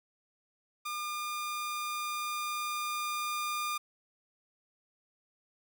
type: tone with level ramp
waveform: sawtooth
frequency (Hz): 1207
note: D6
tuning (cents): +47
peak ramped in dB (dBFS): -31 to -28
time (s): 0.85-3.78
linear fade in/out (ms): 10
effects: none